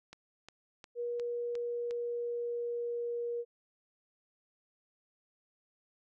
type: click train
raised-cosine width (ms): 0.2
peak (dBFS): -31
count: 6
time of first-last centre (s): 0.13-1.909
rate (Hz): 2.81
type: tone with pitch glide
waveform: sine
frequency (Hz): 478.8 to 474.4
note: A#4 to A#4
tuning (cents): +46 to +30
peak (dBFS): -33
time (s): 0.95-3.45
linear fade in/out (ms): 50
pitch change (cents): -16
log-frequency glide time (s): 1.06-3.29
effects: none